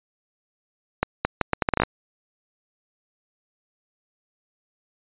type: accelerating click train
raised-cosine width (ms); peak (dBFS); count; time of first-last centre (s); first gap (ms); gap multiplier
0.5; -4; 11; 1.03-1.834; 220; 0.74
effects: resampled to 8000 Hz